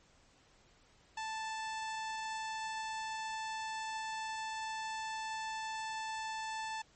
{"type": "tone", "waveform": "sawtooth", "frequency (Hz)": 880, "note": "A5", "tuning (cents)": 0, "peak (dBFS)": -34, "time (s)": [1.17, 6.82], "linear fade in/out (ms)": 5, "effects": ["pink hiss -66 dBFS RMS until 6.95 s", "MP3 32 kbps"]}